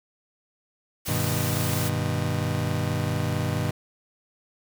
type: noise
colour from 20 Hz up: white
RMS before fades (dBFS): -32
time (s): 1.05-1.9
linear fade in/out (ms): 20
type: chord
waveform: 35% pulse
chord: G augmented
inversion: none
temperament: just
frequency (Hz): 98 / 122.5 / 153.12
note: G2 / B2 / D#3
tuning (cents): 0 / -14 / -27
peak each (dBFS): -27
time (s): 1.08-3.71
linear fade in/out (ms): 5
effects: none